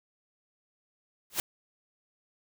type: noise with exponential growth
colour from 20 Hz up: white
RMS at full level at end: -24 dBFS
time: 1.3-1.4 s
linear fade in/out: 1 ms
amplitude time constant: 21 ms
effects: none